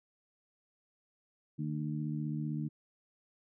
harmonic tone, 75.6 Hz, D#2, 49 cents flat, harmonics 2 / 3 / 4, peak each -35 / -39 / -41 dBFS, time 1.58-2.69 s, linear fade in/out 20 ms, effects none

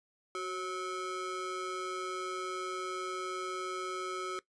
square ring-modulated tone, 458.6 Hz, A#4, 28 cents flat, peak -33 dBFS, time 0.35-4.39 s, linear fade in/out 0 ms, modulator 830 Hz, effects noise-tail reverb RT60 0.1 s tail -18 dB re dry + resampled to 22050 Hz

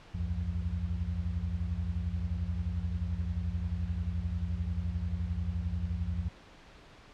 sine tone cluster, 61.4 / 78.4 / 89.8 / 175.3 Hz, B1 / D#2 / F2 / F3, -9 / +14 / +49 / +7 cents, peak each -38 / -35 / -34 / -39 dBFS, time 0.14-6.29 s, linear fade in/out 10 ms, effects pink hiss -54 dBFS RMS until 7.13 s + low-pass 4000 Hz 12 dB/octave

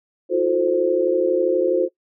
sine chord, F# half-diminished seventh, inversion third, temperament equal with one note detuned, 329.6 / 361.8 / 440 / 523.3 Hz, E4 / F#4 / A4 / C5, 0 / -39 / 0 / 0 cents, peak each -25 / -19 / -24 / -20 dBFS, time 0.29-1.89 s, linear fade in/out 50 ms, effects noise-tail reverb RT60 0.1 s tail -20 dB re dry

